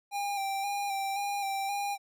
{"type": "tone with vibrato", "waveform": "square", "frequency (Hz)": 796, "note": "G5", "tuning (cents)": 26, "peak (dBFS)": -31, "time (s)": [0.11, 1.98], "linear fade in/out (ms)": 50, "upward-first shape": "square", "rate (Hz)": 1.9, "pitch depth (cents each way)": 26, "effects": []}